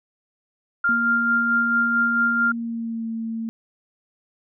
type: tone with tremolo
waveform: sine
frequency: 1396.9 Hz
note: F6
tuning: in tune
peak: -16 dBFS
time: 0.84-2.52 s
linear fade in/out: 5 ms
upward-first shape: sine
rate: 4.5 Hz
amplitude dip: 35%
type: tone with pitch glide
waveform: sine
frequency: 233.4 to 226 Hz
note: A#3 to A3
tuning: +2 to +47 cents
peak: -25 dBFS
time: 0.89-3.49 s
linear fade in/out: 0 ms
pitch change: -55 cents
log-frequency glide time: 2.5-3.1 s
effects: none